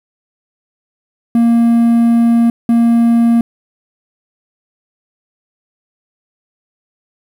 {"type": "tone bursts at uneven times", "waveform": "triangle", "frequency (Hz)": 233.1, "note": "A#3", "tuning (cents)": 0, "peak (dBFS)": -5, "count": 2, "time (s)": [[1.35, 2.5], [2.69, 3.41]], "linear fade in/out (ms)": 2, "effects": ["7-bit"]}